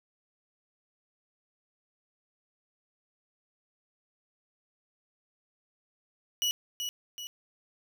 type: tone with echo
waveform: 30% pulse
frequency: 2932 Hz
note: F#7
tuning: 16 cents flat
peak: -23 dBFS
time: 6.42-6.51 s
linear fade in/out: 0 ms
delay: 380 ms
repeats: 2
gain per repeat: -6 dB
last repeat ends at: 7.27 s
effects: none